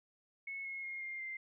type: tone with pitch steps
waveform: sine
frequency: 2194 / 2168 / 2141 / 2116 / 2090 Hz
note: C#7 / C#7 / C7 / C7 / C7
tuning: -18 / -39 / +39 / +19 / -2 cents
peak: -40 dBFS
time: 0.47-1.37 s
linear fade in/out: 5 ms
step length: 180 ms
effects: none